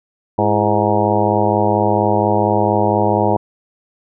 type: harmonic tone with a mistuned harmonic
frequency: 104.3 Hz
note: G#2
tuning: 8 cents sharp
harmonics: 1 / 2 / 3 / 4 / 5 / 6 / 7 / 8 / 9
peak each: -21 / -21 / -21 / -21 / -21 / -21 / -21 / -21 / -21 dBFS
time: 0.38-3.37 s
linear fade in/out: 5 ms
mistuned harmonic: 3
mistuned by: +99 cents
effects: none